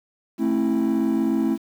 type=chord; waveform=triangle; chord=A minor; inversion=none; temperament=equal with one note detuned; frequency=220 / 266.7 / 329.6 Hz; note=A3 / C4 / E4; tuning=0 / +33 / 0 cents; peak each=-20 dBFS; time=0.38-1.58 s; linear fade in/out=50 ms; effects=tanh soft clip ceiling -13 dBFS + 8-bit